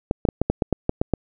clicks, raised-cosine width 2 ms, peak -5 dBFS, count 10, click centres 0.111 / 0.252 / 0.288 / 0.416 / 0.5 / 0.622 / 0.727 / 0.894 / 1.015 / 1.137 s, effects none

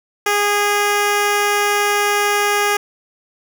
10% pulse tone, 411 Hz, G#4, 18 cents flat, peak -6 dBFS, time 0.26-2.77 s, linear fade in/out 5 ms, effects none

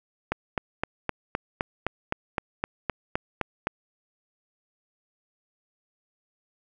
click train, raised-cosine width 0.5 ms, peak -10 dBFS, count 14, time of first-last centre 0.32-3.671 s, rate 3.88 Hz, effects none

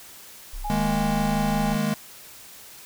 sine tone, 32.64 Hz, C1, 3 cents flat, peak -30 dBFS, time 0.53-1.76 s, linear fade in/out 10 ms
sine tone with pitch glide, 830.6 to 813 Hz, G#5 to G#5, 0 to -37 cents, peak -28 dBFS, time 0.64-1.73 s, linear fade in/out 10 ms, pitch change -37 cents, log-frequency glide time 0.86-0.91 s
square chord, D# suspended fourth, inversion none, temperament equal, 155.56 / 207.7 / 233.1 Hz, D#3 / G#3 / A#3, 0 / 0 / 0 cents, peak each -29 / -25 / -30 dBFS, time 0.7-1.94 s, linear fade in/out 0 ms
effects white hiss -45 dBFS RMS until 2.85 s

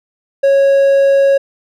triangle tone, 551 Hz, C#5, 11 cents flat, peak -5 dBFS, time 0.43-1.38 s, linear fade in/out 10 ms, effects none

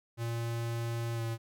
square tone with pitch glide, 116.5 to 114.56 Hz, A#2 to A#2, -1 to -30 cents, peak -33 dBFS, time 0.17-1.38 s, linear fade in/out 50 ms, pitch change -29 cents, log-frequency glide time 1.14-1.22 s, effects none

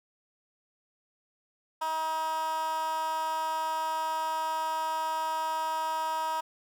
15% pulse tone with high-pass filter, 317.9 Hz, D#4, 37 cents sharp, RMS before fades -31 dBFS, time 1.81-6.41 s, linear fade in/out 10 ms, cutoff 910 Hz, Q 4, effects none

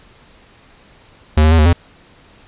square tone with pitch steps, 76.8 / 78.4 / 81.6 / 76.5 / 86 Hz, D#2 / D#2 / E2 / D#2 / F2, -22 / +14 / -17 / -29 / -26 cents, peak -8 dBFS, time 1.37-1.73 s, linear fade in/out 5 ms, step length 72 ms, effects pink hiss -47 dBFS RMS until 2.47 s + resampled to 8000 Hz

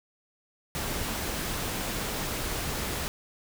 pink noise, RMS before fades -32 dBFS, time 0.75-3.08 s, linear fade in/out 0 ms, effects none

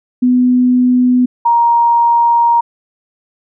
sine tone pair in turn, 249.6 / 938.8 Hz, B3 / A#5, +19 / +12 cents, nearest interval octave + major seventh, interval 2293 cents, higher second, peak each -7 dBFS, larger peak neither, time 0.22-1.26 / 1.45-2.61 s, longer second, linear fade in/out 10 ms, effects none

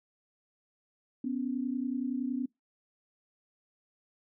sine tone pair together, 248.8 / 279.5 Hz, B3 / C#4, +13 / +14 cents, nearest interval major second, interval 201 cents, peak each -32 / -34 dBFS, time 1.24-2.46 s, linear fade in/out 5 ms, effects noise-tail reverb RT60 0.2 s tail -24 dB re dry

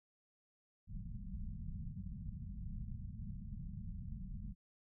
pink low-pass noise, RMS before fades -45 dBFS, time 0.87-4.55 s, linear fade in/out 50 ms, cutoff 220 Hz, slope 96 dB/octave, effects none

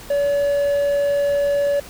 triangle tone, 570 Hz, C#5, 48 cents sharp, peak -14 dBFS, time 0.1-1.8 s, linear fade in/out 5 ms, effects pink hiss -39 dBFS RMS until 1.89 s

